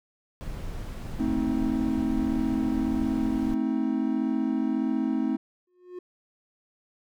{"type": "noise", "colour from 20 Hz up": "brown", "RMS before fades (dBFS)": -35, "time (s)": [0.41, 3.54], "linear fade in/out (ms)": 0}
{"type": "chord", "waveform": "triangle", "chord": "A diminished", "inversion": "none", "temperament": "equal with one note detuned", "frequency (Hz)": [220, 261.6, 316.4], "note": ["A3", "C4", "Eb4"], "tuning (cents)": [0, 0, 29], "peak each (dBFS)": [-27, -25, -27], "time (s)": [1.19, 5.37], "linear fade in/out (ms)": 10}
{"type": "tone with exponential growth", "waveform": "triangle", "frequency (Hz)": 360.2, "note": "F#4", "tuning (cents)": -46, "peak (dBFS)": -31, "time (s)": [5.67, 5.99], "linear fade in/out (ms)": 5, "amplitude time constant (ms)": 69}
{"effects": []}